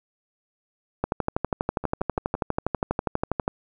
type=two click trains; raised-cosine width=1 ms; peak=-9 / -18 dBFS; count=31 / 4; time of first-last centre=1.04-3.479 / 1.84-2.351 s; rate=12.3 / 5.87 Hz; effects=none